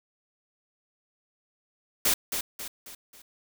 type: noise with echo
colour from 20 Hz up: white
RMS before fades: -23 dBFS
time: 2.05-2.14 s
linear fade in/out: 5 ms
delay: 270 ms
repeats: 4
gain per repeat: -7 dB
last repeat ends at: 3.22 s
effects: none